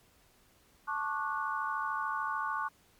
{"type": "chord", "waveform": "sine", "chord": "D major seventh", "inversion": "second", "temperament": "just", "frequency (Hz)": [881, 1101.2, 1174.7, 1468.3], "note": ["A5", "C#6", "D6", "F#6"], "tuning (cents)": [2, -12, 0, -14], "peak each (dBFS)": [-38, -35, -38, -37], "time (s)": [0.87, 2.69], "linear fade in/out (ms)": 20, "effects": ["pink hiss -65 dBFS RMS until 2.99 s", "MP3 96 kbps"]}